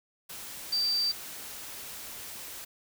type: tone in noise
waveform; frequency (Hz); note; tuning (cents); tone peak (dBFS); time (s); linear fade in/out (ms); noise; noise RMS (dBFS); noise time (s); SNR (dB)
sine; 4660; D8; -14; -25; 0.72-1.12; 10; white; -42; 0.29-2.65; +14
effects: none